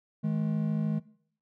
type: tone pair together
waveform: triangle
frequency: 158.89 / 212.3 Hz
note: D#3 / G#3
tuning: +37 / +38 cents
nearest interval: perfect fourth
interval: 501 cents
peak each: -27 dBFS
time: 0.23-1 s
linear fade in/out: 20 ms
effects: noise-tail reverb RT60 0.6 s tail -20 dB re dry